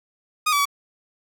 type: tone with pitch steps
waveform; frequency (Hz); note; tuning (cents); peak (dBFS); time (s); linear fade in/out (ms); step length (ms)
sawtooth; 1237 / 1149 / 1137; D#6 / D6 / C#6; -10 / -38 / +44; -14; 0.46-0.655; 10; 65
effects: none